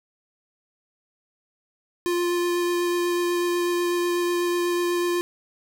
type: tone with vibrato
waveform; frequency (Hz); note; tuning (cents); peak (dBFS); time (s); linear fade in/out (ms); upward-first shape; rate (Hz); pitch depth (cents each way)
square; 350; F4; +4; -22; 2.06-5.21; 0; sine; 8.1; 8
effects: none